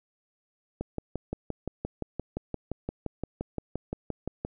click train, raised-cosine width 2 ms, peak -18 dBFS, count 22, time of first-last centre 0.81-4.45 s, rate 5.77 Hz, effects none

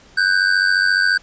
square ring-modulated tone, 1542 Hz, G6, 29 cents flat, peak -11 dBFS, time 0.17-1.18 s, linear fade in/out 10 ms, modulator 47.2 Hz, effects pink hiss -48 dBFS RMS until 1.22 s + resampled to 16000 Hz

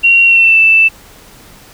sine tone with pitch glide, 2746 to 2651 Hz, F7 to E7, -30 to +9 cents, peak -4 dBFS, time 0.03-0.89 s, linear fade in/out 20 ms, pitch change -61 cents, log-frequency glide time 0.25-0.59 s, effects pink hiss -39 dBFS RMS until 1.73 s

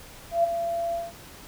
sine tone with ADSR envelope, 679 Hz, F5, 49 cents flat, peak -16 dBFS, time 0.31-1.13 s, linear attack 130 ms, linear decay 11 ms, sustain -9 dB, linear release 190 ms, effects pink hiss -46 dBFS RMS until 1.47 s

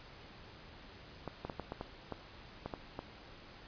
clicks, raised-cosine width 1 ms, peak -25 dBFS, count 10, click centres 1.277 / 1.45 / 1.498 / 1.597 / 1.721 / 1.811 / 2.123 / 2.66 / 2.738 / 2.991 s, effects pink hiss -54 dBFS RMS until 3.67 s + resampled to 11025 Hz

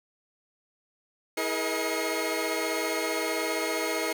sawtooth tone cluster, 323.6 / 418.3 / 476.9 / 632 / 2157 Hz, E4 / G#4 / A#4 / D#5 / C#7, -32 / +12 / +39 / +27 / -48 cents, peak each -30 dBFS, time 1.37-4.13 s, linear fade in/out 5 ms, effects none

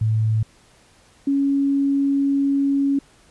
sine tone pair in turn, 109.9 / 278 Hz, A2 / C#4, -2 / +5 cents, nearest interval octave + major third, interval 1607 cents, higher second, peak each -16 dBFS, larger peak neither, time 0.01-0.43 / 1.27-2.99 s, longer second, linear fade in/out 5 ms, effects pink hiss -54 dBFS RMS until 3.3 s + resampled to 24000 Hz

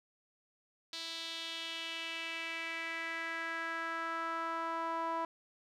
sawtooth tone with band-pass filter sweep, 329.6 Hz, E4, in tune, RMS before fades -39 dBFS, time 0.93-5.25 s, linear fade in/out 2 ms, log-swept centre 4100 to 960 Hz, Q 3.2, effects none

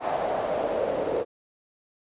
pink noise with band-pass filter sweep, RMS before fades -27 dBFS, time 0-1.25 s, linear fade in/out 50 ms, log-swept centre 720 to 480 Hz, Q 4.6, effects resampled to 8000 Hz

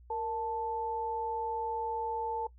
sine tone pair together, 465 / 880 Hz, A#4 / A5, -4 / 0 cents, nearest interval major seventh, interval 1104 cents, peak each -36 / -33 dBFS, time 0.1-2.47 s, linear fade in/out 5 ms, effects noise-tail reverb RT60 0.1 s tail -19 dB re dry + added 60 Hz sine -53 dBFS peak until 2.58 s

